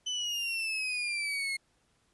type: exponential sweep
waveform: 35% pulse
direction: down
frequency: 3034 to 2149 Hz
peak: -29 dBFS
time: 0.06-1.57 s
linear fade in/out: 10 ms
effects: pink hiss -71 dBFS RMS until 2.13 s + resampled to 24000 Hz